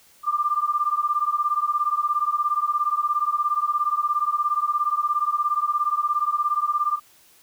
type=beating tone pair; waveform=sine; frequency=1184 / 1201 Hz; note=D6 / D6; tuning=+14 / +38 cents; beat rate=17 Hz; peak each=-23 dBFS; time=0.23-7 s; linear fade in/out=50 ms; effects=white hiss -55 dBFS RMS until 7.42 s